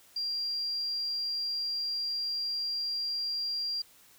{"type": "tone", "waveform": "sine", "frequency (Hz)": 4763, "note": "D8", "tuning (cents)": 24, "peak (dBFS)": -30, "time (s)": [0.16, 3.82], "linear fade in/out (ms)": 5, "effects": ["white hiss -59 dBFS RMS until 4.18 s"]}